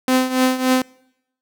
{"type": "tone with tremolo", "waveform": "sawtooth", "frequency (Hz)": 257.3, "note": "C4", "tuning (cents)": -29, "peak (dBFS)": -8, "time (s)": [0.08, 0.82], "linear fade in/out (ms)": 2, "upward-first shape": "triangle", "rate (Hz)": 3.5, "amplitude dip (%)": 80, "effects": ["noise-tail reverb RT60 0.8 s tail -24 dB re dry"]}